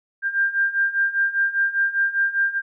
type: beating tone pair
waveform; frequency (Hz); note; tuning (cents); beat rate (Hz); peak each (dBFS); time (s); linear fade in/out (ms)
sine; 1590 / 1595; G6 / G6; +24 / +30; 5; -23 / -20; 0.22-2.62; 50
effects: none